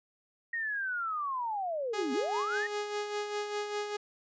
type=linear two-way sweep; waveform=sine; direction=down then up; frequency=1881 to 241.4 to 1881 Hz; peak=-31 dBFS; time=0.53-2.67 s; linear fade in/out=5 ms; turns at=2.13 s
type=tone with tremolo; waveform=sawtooth; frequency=415.3 Hz; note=G#4; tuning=in tune; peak=-27 dBFS; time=1.93-3.97 s; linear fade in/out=10 ms; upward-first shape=sine; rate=5 Hz; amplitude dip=50%
effects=resampled to 16000 Hz